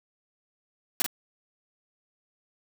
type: noise with echo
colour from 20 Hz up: white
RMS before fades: -24 dBFS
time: 1-1.02 s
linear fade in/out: 0 ms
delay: 43 ms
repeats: 1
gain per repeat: -6 dB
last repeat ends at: 1.063 s
effects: none